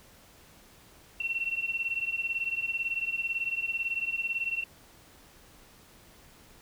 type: beating tone pair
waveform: sine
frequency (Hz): 2705 / 2723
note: E7 / F7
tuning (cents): +44 / -44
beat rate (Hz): 18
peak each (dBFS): -33 / -31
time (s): 1.2-4.64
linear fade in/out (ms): 5
effects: pink hiss -56 dBFS RMS until 6.61 s